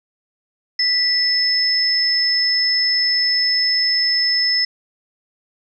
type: tone pair together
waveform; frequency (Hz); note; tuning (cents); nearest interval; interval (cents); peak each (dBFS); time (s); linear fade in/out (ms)
sine; 1975.5 / 5225; B6 / E8; 0 / -16; octave + perfect fourth; 1684; -23 / -15; 0.79-4.65; 5
effects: none